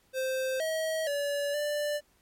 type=tone with pitch steps; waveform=square; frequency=522 / 638 / 573 / 590 Hz; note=C5 / D#5 / D5 / D5; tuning=-4 / +43 / -43 / +8 cents; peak=-29 dBFS; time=0.13-2.01 s; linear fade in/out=50 ms; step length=470 ms; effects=pink hiss -67 dBFS RMS until 2.21 s + MP3 64 kbps